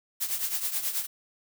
blue noise with tremolo, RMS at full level -27 dBFS, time 0.2-1.07 s, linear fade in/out 20 ms, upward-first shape triangle, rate 9.3 Hz, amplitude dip 75%, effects none

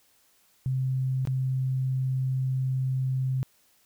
sine tone with dropouts, 130.81 Hz, C3, in tune, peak -24 dBFS, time 0.66-3.43 s, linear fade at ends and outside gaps 0 ms, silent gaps 1.252-1.273 s, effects white hiss -64 dBFS RMS until 3.85 s

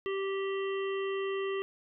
harmonic tone, 390 Hz, G4, 9 cents flat, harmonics 1 / 3 / 5 / 7 / 8, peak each -31 / -41 / -43 / -45 / -48 dBFS, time 0.06-1.62 s, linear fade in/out 0 ms, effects none

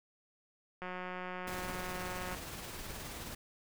click train, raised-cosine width 0.5 ms, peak -27 dBFS, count 279, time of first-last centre 0.82-2.347 s, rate 182 Hz
pink noise with tremolo, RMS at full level -43 dBFS, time 1.47-3.35 s, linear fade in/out 5 ms, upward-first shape sine, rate 19 Hz, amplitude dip 30%
effects none

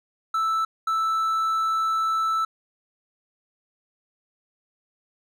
triangle tone pair in turn, 1318.5 / 1318.5 Hz, E6 / E6, 0 / 0 cents, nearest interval unison, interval 0 cents, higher neither, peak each -19 dBFS, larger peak neither, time 0.34-0.65 / 0.87-2.45 s, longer second, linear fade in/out 5 ms, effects none

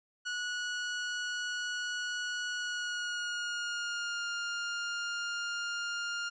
sawtooth tone with pitch glide, 1463 to 1406.6 Hz, F#6 to F6, -20 to +12 cents, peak -30 dBFS, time 0.25-6.3 s, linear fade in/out 20 ms, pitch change -68 cents, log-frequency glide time 2.53-4.28 s, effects resampled to 16000 Hz

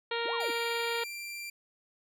harmonic tone, 466.2 Hz, A#4, in tune, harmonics 1 / 2 / 3 / 4 / 5 / 6 / 7 / 8 / 9, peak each -34 / -37 / -39 / -40 / -41 / -42 / -42 / -43 / -44 dBFS, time 0.11-1.04 s, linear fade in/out 5 ms
sine linear two-way sweep, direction up then down, 237.6 to 1168 to 237.6 Hz, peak -37 dBFS, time 0.25-0.51 s, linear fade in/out 10 ms, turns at 0.34 s
sawtooth tone with pitch glide, 2349 to 2364 Hz, D7 to D7, 0 to +11 cents, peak -35 dBFS, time 0.4-1.5 s, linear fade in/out 5 ms, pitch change +11 cents, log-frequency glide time 0.58-1.1 s
effects none

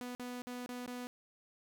sawtooth tone with dropouts, 246.9 Hz, B3, in tune, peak -37 dBFS, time 0.01-1.07 s, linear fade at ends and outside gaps 0 ms, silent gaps 0.15-0.196 / 0.42-0.47 / 0.661-0.691 / 0.862-0.877 s, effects none

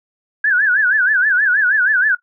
sine tone with vibrato, 1593 Hz, G6, 27 cents sharp, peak -11 dBFS, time 0.44-2.15 s, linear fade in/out 5 ms, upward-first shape sine, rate 6.3 Hz, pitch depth 170 cents each way, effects noise-tail reverb RT60 0.1 s tail -18 dB re dry

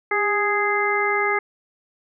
harmonic tone with a mistuned harmonic, 415.3 Hz, G#4, in tune, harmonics 1 / 2 / 3 / 4 / 5, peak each -24 / -26 / -25 / -27 / -23 dBFS, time 0.11-1.39 s, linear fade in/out 5 ms, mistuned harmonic 1, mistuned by -45 cents, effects none

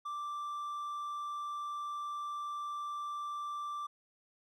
triangle tone, 1174.7 Hz, D6, in tune, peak -35 dBFS, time 0.05-3.87 s, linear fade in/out 10 ms, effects none

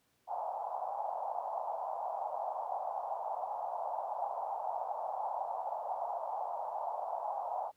pink band-pass noise, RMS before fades -38 dBFS, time 0.27-7.72 s, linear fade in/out 50 ms, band 680 to 890 Hz, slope 48 dB/octave, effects pink hiss -74 dBFS RMS until 7.76 s + high-pass 100 Hz 12 dB/octave

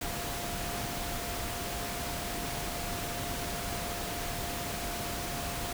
sine tone in noise, 698 Hz, F5, 1 cent flat, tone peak -41 dBFS, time 0.01-5.73 s, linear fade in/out 5 ms, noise pink, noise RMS -36 dBFS, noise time 0.01-5.73 s, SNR -8 dB, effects none

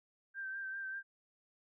sine tone with vibrato, 1568 Hz, G6, in tune, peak -39 dBFS, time 0.34-1.03 s, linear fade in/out 50 ms, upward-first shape sine, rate 5.1 Hz, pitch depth 29 cents each way, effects none

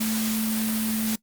sine tone in noise, 220 Hz, A3, in tune, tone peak -24 dBFS, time 0-1.16 s, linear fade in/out 10 ms, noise white, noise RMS -30 dBFS, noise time 0-1.16 s, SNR +3 dB, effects noise-tail reverb RT60 0.1 s tail -21 dB re dry + Opus 48 kbps

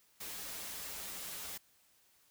white noise with comb filter, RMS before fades -44 dBFS, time 0.2-1.58 s, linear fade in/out 10 ms, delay 8.2 ms, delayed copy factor -0.65, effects white hiss -69 dBFS RMS until 2.3 s

